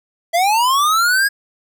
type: linear sweep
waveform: square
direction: up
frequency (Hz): 655 to 1661.2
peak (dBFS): -13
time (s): 0.33-1.29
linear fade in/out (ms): 20
effects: none

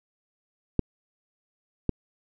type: clicks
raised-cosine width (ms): 3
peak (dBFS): -8 / -10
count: 2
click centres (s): 0.793 / 1.893
effects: none

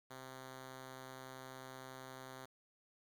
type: tone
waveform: 5% pulse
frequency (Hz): 130.81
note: C3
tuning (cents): 0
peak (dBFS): -38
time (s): 0.1-2.46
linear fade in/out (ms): 10
effects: 12-bit

